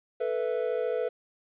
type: chord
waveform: triangle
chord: A suspended second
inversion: none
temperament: equal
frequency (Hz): 440 / 493.9 / 659.3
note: A4 / B4 / E5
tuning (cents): 0 / 0 / 0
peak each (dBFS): -29 / -27 / -33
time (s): 0.2-1.09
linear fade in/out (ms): 10
effects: resampled to 8000 Hz + 10-bit